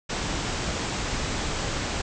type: low-pass noise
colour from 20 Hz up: pink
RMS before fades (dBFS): -29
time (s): 0.09-2.02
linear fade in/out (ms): 10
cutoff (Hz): 8000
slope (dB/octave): 96
effects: none